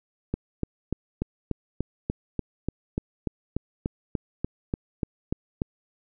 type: click train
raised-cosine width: 3 ms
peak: -13 dBFS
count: 19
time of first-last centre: 0.34-5.619 s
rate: 3.41 Hz
effects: none